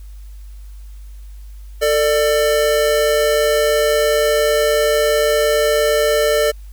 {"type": "tone pair together", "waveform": "square", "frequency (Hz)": [445.7, 594.9], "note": ["A4", "D5"], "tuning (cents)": [22, 22], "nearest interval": "perfect fourth", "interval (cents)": 500, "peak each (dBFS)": [-17, -16], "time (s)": [1.81, 6.52], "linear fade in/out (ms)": 20, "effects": ["added 50 Hz sine -32 dBFS peak until 6.72 s", "white hiss -54 dBFS RMS until 6.72 s"]}